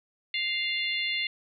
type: harmonic tone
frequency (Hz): 698.5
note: F5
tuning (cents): 0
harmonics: 3 / 4 / 5 / 6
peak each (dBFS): -30 / -32 / -34 / -36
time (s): 0.34-1.27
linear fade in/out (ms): 2
effects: none